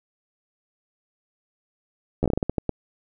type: slowing click train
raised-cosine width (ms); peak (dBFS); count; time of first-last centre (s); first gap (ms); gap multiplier
2; -9; 11; 2.23-2.693; 12; 1.28
effects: none